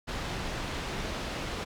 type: low-pass noise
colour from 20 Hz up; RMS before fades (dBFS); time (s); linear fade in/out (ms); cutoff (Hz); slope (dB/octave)
pink; -35; 0.07-1.65; 20; 4700; 12
effects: none